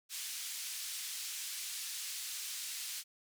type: band-pass noise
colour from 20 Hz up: white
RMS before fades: -42 dBFS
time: 0.09-3.04 s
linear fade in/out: 50 ms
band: 2600 to 9700 Hz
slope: 12 dB/octave
effects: none